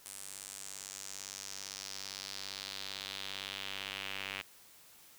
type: tone with band-pass filter sweep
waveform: square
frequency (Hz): 48.84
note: G1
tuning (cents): -6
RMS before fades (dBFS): -44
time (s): 0.05-4.42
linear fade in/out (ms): 10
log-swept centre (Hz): 9300 to 2600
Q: 2.5
effects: white hiss -59 dBFS RMS until 5.18 s